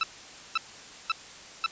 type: tone bursts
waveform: 20% pulse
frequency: 1318 Hz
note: E6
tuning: 1 cent flat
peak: -18 dBFS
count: 4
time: 0.01-1.662 s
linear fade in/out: 2 ms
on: 23 ms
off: 520 ms
effects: white hiss -46 dBFS RMS until 1.71 s + resampled to 16000 Hz